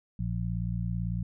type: harmonic tone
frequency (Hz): 58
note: A#1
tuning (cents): -8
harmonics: 1 / 2 / 3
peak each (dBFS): -34 / -32 / -33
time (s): 0.19-1.23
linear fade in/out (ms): 5
effects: none